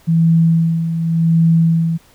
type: tone with tremolo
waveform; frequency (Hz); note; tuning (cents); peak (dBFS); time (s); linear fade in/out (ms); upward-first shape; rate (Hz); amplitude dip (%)
sine; 164.81; E3; 0; -8; 0.07-1.98; 20; sine; 0.88; 60
effects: pink hiss -50 dBFS RMS until 2.14 s